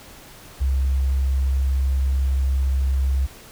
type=tone; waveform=sine; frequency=66.8 Hz; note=C2; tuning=36 cents sharp; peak=-17 dBFS; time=0.6-3.27 s; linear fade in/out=20 ms; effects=pink hiss -44 dBFS RMS until 3.51 s